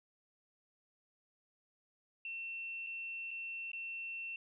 sine tone with dropouts, 2700 Hz, E7, 41 cents sharp, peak -40 dBFS, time 2.25-4.36 s, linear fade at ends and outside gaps 2 ms, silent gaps 2.865-2.869 / 3.308-3.312 / 3.717-3.732 s, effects none

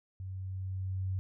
sine tone with level ramp, 94.4 Hz, F#2, 35 cents sharp, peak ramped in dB -38 to -30 dBFS, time 0.2-1.19 s, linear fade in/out 0 ms, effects none

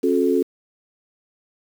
sine tone cluster, 270.9 / 360.5 / 434.9 Hz, C#4 / F#4 / A4, -40 / -45 / -20 cents, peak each -20 dBFS, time 0.03-0.43 s, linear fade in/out 10 ms, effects 7-bit

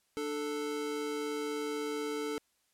square tone pair together, 296.1 / 440 Hz, D4 / A4, +14 / 0 cents, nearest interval perfect fifth, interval 686 cents, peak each -39 / -36 dBFS, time 0.17-2.38 s, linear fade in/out 0 ms, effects white hiss -74 dBFS RMS until 2.73 s + low-pass 12000 Hz 12 dB/octave

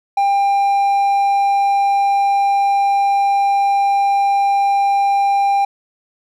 triangle tone, 797 Hz, G5, 28 cents sharp, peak -10 dBFS, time 0.17-5.65 s, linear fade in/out 5 ms, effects none

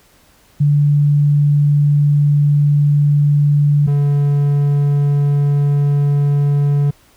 sine / triangle tone pair in turn, 145.6 / 143.51 Hz, D3 / D3, -15 / -40 cents, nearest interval unison, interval 25 cents, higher first, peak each -9 dBFS, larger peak neither, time 0.6-3.87 / 3.87-6.91 s, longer first, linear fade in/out 10 ms, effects pink hiss -51 dBFS RMS until 7.16 s

